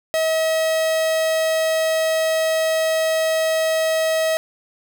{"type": "tone", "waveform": "45% pulse", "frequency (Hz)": 640, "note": "D#5", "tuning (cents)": 49, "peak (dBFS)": -17, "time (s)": [0.14, 4.37], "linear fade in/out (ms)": 0, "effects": []}